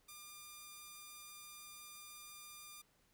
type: tone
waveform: 5% pulse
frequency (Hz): 1199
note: D6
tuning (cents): +36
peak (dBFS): -40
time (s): 0.08-2.82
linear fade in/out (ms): 10
effects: pink hiss -74 dBFS RMS until 3.13 s